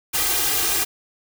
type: noise with comb filter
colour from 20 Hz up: white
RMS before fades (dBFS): -21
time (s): 0.13-0.85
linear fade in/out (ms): 20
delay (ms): 2.5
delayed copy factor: +1
effects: none